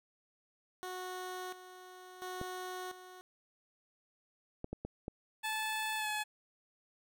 15% pulse tone with tremolo, 367.3 Hz, F#4, 13 cents flat, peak -34 dBFS, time 0.83-3.21 s, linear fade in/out 0 ms, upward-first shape square, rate 0.72 Hz, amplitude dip 70%
clicks, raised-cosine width 2 ms, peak -26 dBFS, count 5, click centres 2.414 / 4.644 / 4.73 / 4.85 / 5.081 s
15% pulse tone with pitch glide, 870 to 850.6 Hz, A5 to G#5, -20 to +41 cents, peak -28 dBFS, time 5.43-6.24 s, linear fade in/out 20 ms, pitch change -39 cents, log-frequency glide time 5.97-6.08 s
effects none

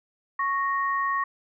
sine tone pair together, 1106.2 / 1864.7 Hz, C#6 / A#6, -4 / 0 cents, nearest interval major sixth, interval 904 cents, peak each -24 / -29 dBFS, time 0.39-1.24 s, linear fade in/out 5 ms, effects none

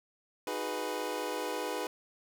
25% pulse chord, G# minor seventh, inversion second, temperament equal with one note detuned, 311.1 / 366 / 415.3 / 493.9 Hz, D#4 / F#4 / G#4 / B4, 0 / -19 / 0 / 0 cents, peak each -37 / -38 / -35 / -33 dBFS, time 0.47-1.87 s, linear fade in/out 2 ms, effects none

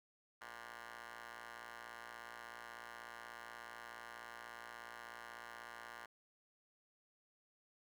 10% pulse ring-modulated tone, 116.54 Hz, A#2, in tune, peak -39 dBFS, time 0.41-6.06 s, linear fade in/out 5 ms, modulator 1310 Hz, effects none

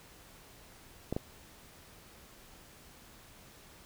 clicks, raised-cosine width 2 ms, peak -19 dBFS, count 2, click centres 1.126 / 1.165 s, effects pink hiss -56 dBFS RMS until 3.85 s

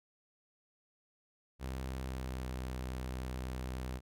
sawtooth tone with pitch glide, 65.1 to 63.61 Hz, C2 to C2, -8 to -48 cents, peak -34 dBFS, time 1.59-4.01 s, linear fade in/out 50 ms, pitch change -40 cents, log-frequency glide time 2-2.46 s, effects none

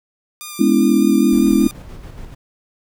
5% pulse tone with vibrato, 1202 Hz, D6, 40 cents sharp, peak -18 dBFS, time 0.41-1.71 s, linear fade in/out 0 ms, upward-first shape sine, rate 5 Hz, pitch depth 20 cents each way
sine chord, C# minor seventh, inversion second, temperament equal with one note detuned, 207.7 / 246.9 / 284 / 329.6 Hz, G#3 / B3 / C#4 / E4, 0 / 0 / +42 / 0 cents, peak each -16 dBFS, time 0.59-1.68 s, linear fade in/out 10 ms
brown noise with tremolo, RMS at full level -32 dBFS, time 1.32-2.35 s, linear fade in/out 10 ms, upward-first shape square, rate 7 Hz, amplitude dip 35%
effects none

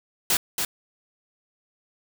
white noise with echo, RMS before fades -21 dBFS, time 0.3-0.37 s, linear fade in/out 2 ms, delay 280 ms, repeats 1, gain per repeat -5 dB, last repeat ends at 0.65 s, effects none

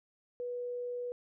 sine tone, 488.9 Hz, B4, 18 cents flat, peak -35 dBFS, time 0.4-1.12 s, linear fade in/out 0 ms, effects none

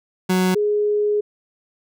30% pulse / sine tone pair in turn, 184.7 / 417 Hz, F#3 / G#4, -3 / +7 cents, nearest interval octave + major second, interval 1410 cents, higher second, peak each -13 / -16 dBFS, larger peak first, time 0.29-0.55 / 0.55-1.21 s, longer second, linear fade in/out 10 ms, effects none

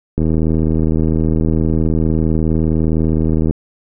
click train, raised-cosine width 3 ms, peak -4 dBFS, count 266, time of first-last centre 0.18-3.509 s, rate 79.6 Hz, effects none

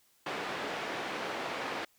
pink band-pass noise, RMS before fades -37 dBFS, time 0.26-1.85 s, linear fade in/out 5 ms, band 350 to 2800 Hz, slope 12 dB/octave, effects white hiss -68 dBFS RMS until 1.98 s

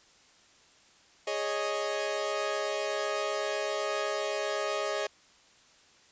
sawtooth chord, Ab suspended fourth, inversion none, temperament equal, 415.3 / 554.4 / 622.3 Hz, Ab4 / Db5 / Eb5, 0 / 0 / 0 cents, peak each -31 / -31 / -29 dBFS, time 1.27-5.07 s, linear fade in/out 5 ms, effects white hiss -60 dBFS RMS until 6.11 s + resampled to 16000 Hz

